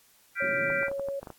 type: chord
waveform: sine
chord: G dominant seventh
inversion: third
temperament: equal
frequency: 1396.9 / 1568 / 1975.5 / 2349 Hz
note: F6 / G6 / B6 / D7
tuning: 0 / 0 / 0 / 0 cents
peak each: -32 dBFS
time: 0.35-0.9 s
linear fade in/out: 50 ms
type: tone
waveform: sine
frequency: 554.4 Hz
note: C#5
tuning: in tune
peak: -30 dBFS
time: 0.4-1.2 s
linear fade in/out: 10 ms
type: band-pass noise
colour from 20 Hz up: pink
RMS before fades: -40 dBFS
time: 0.42-0.82 s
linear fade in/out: 5 ms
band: 120 to 420 Hz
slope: 48 dB/octave
type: clicks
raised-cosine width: 1 ms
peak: -26 dBFS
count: 9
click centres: 0.702 / 0.831 / 0.883 / 0.915 / 0.996 / 1.086 / 1.23 / 1.272 / 1.303 s
effects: white hiss -61 dBFS RMS until 1.38 s + AAC 64 kbps